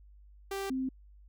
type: tone pair in turn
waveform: sawtooth / sine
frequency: 392 / 261.6 Hz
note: G4 / C4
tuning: 0 / 0 cents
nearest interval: perfect fifth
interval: 700 cents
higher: first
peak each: -30 / -30 dBFS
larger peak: neither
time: 0.51-0.7 / 0.7-0.89 s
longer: neither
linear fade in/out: 5 ms
effects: added 50 Hz sine -53 dBFS peak until 1.28 s